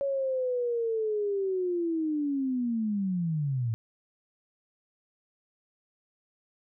sine linear sweep, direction down, 560 to 109.3 Hz, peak -26 dBFS, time 0.01-3.74 s, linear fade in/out 0 ms, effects none

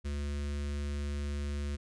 square tone with notch filter, 71.9 Hz, D2, 36 cents flat, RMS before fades -35 dBFS, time 0.04-1.77 s, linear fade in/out 20 ms, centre 800 Hz, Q 0.96, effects resampled to 22050 Hz

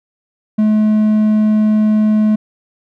triangle tone, 214.2 Hz, A3, 46 cents flat, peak -7 dBFS, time 0.58-2.36 s, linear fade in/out 10 ms, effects none

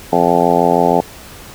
harmonic tone, 86.3 Hz, F2, 20 cents flat, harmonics 2 / 3 / 4 / 5 / 6 / 7 / 8 / 9 / 10, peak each -20 / -19 / -21 / -17 / -19 / -19 / -18 / -17 / -18 dBFS, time 0.12-1.01 s, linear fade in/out 10 ms, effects pink hiss -36 dBFS RMS until 1.54 s

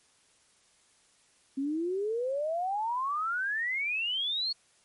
sine exponential sweep, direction up, 264.7 to 4413 Hz, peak -28 dBFS, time 1.57-4.53 s, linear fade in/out 10 ms, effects white hiss -65 dBFS RMS until 4.84 s + MP3 48 kbps

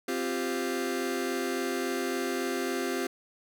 sawtooth chord, C suspended fourth, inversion none, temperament just, 261.6 / 348.8 / 392.4 Hz, C4 / F4 / G4, 0 / -2 / +2 cents, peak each -29 dBFS, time 0.08-3.07 s, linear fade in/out 5 ms, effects none

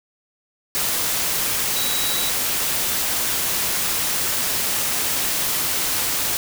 sine tone in noise, 3895 Hz, B7, 25 cents flat, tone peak -26 dBFS, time 1.76-2.29 s, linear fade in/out 0 ms, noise white, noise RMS -22 dBFS, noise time 0.75-6.37 s, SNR -7 dB, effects none

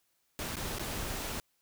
pink noise with dropouts, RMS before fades -37 dBFS, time 0.39-1.4 s, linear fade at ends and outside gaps 0 ms, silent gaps 0.556-0.568 / 0.785-0.795 s, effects white hiss -75 dBFS RMS until 1.61 s

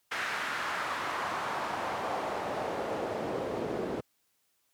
pink noise with band-pass filter sweep, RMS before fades -34 dBFS, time 0.11-4.01 s, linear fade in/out 10 ms, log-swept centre 1700 to 380 Hz, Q 1.6, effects white hiss -74 dBFS RMS until 4.73 s + high-pass 60 Hz 12 dB/octave

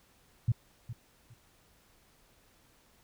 sine tone with echo, 116.54 Hz, A#2, in tune, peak -22 dBFS, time 0.48-0.52 s, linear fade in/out 5 ms, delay 410 ms, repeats 2, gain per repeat -14 dB, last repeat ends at 1.34 s, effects pink hiss -65 dBFS RMS until 3.03 s

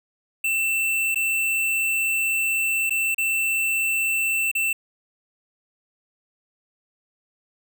square tone with dropouts, 2676 Hz, E7, 25 cents sharp, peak -21 dBFS, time 0.44-4.73 s, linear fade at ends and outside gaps 5 ms, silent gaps 1.146-1.157 / 2.896-2.906 / 3.146-3.181 / 4.515-4.551 s, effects none

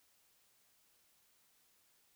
silence, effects white hiss -72 dBFS RMS until 2.15 s

